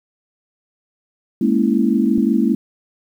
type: chord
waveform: sine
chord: A# half-diminished seventh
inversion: third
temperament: equal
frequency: 207.7 / 233.1 / 277.2 / 329.6 Hz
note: G#3 / A#3 / C#4 / E4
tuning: 0 / 0 / 0 / 0 cents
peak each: -18 / -17 / -20 / -20 dBFS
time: 1.41-2.55 s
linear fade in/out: 5 ms
type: click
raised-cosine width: 3 ms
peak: -17 dBFS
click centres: 2.18 s
effects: 8-bit